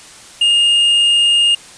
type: tone with tanh clipping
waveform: triangle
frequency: 2834 Hz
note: F7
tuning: 25 cents sharp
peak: -10 dBFS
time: 0.41-1.55 s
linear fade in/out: 5 ms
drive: 9 dB
effects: white hiss -38 dBFS RMS until 1.77 s + resampled to 22050 Hz